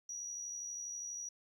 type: tone with amplitude modulation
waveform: sine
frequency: 5800 Hz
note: F#8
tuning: 35 cents flat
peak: -38 dBFS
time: 0.09-1.29 s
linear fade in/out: 5 ms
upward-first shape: sine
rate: 72.3 Hz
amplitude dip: 40%
effects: tanh soft clip ceiling -35 dBFS + 12-bit